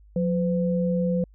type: tone pair together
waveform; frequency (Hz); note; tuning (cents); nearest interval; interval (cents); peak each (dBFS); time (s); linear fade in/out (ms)
sine; 179.4 / 507.4; F3 / B4; +47 / +47; octave + tritone; 1800; -22 / -26; 0.16-1.24; 2
effects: added 51 Hz sine -49 dBFS peak until 1.34 s